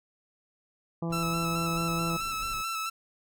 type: harmonic tone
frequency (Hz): 167.3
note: E3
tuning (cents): +26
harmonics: 1 / 2 / 3 / 4 / 5 / 6 / 7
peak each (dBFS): -30 / -36 / -40 / -42 / -44 / -46 / -47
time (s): 1.02-2.17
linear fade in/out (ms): 5
type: noise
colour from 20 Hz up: brown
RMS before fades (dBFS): -45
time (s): 1.09-2.63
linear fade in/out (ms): 20
type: tone with vibrato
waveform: sawtooth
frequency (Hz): 1320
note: E6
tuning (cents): +2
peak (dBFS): -27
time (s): 1.12-2.9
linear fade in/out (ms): 10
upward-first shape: square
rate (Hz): 4.6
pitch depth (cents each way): 24
effects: none